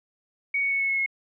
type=tone with pitch steps; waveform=sine; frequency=2239 / 2225 / 2211 / 2197 / 2183 / 2169 Hz; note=C#7 / C#7 / C#7 / C#7 / C#7 / C#7; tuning=+17 / +6 / -5 / -16 / -27 / -38 cents; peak=-22 dBFS; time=0.54-1.062 s; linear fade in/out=5 ms; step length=87 ms; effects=none